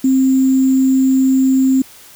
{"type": "tone with sample-and-hold", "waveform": "sine", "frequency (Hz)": 263.8, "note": "C4", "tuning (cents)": 14, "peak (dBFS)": -9, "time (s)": [0.04, 1.82], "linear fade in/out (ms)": 5, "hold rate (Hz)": 7350, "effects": ["white hiss -41 dBFS RMS until 2.15 s"]}